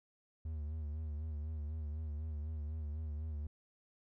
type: tone with vibrato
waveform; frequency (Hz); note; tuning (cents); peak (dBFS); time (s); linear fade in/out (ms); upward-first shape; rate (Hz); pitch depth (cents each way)
triangle; 76.5; D#2; -29; -36; 0.45-3.47; 5; sine; 4; 70
effects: none

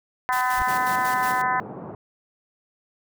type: harmonic tone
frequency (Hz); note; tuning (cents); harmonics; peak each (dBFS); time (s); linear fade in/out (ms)
252.6; B3; +39; 3 / 4 / 5 / 6 / 7 / 8; -26 / -23 / -31 / -30 / -29 / -35; 0.29-1.6; 0
type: noise with tremolo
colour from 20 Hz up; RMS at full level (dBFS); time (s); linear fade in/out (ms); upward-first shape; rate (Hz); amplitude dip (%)
white; -35; 0.32-1.42; 10; square; 5.5; 55
type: noise with exponential growth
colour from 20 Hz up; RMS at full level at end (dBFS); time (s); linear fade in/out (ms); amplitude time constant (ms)
brown; -29; 0.48-0.62; 0; 29
type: band-pass noise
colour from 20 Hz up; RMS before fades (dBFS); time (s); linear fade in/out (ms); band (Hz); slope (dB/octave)
pink; -37; 0.67-1.95; 2; 130 to 1000; 24
effects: none

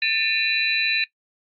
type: tone cluster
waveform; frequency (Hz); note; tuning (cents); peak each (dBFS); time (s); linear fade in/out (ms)
sine; 1783 / 2354 / 2472 / 2703 / 3973; A6 / D7 / D#7 / E7 / B7; +22 / +3 / -12 / +43 / +10; -27 / -31 / -23 / -28 / -25; 0.02-1.04; 2
effects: noise-tail reverb RT60 0.1 s tail -19 dB re dry + Opus 48 kbps

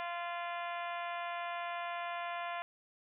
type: harmonic tone with a mistuned harmonic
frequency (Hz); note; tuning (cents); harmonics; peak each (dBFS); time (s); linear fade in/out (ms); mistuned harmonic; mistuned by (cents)
345.9; F4; -17; 2 / 3 / 4 / 5 / 6 / 7 / 8 / 9 / 10; -40 / -42 / -47 / -47 / -49 / -49 / -54 / -56 / -56; 0-2.62; 0; 9; -55
effects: none

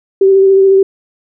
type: tone with vibrato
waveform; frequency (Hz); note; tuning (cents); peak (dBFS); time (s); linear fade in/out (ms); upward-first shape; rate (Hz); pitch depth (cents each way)
sine; 387.3; G4; -21; -4; 0.21-0.83; 5; sine; 14; 18
effects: none

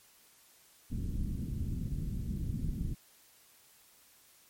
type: low-pass noise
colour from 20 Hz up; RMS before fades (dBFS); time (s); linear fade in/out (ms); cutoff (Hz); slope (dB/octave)
pink; -35; 0.9-2.95; 20; 240; 24
effects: white hiss -62 dBFS RMS until 4.49 s + MP3 64 kbps

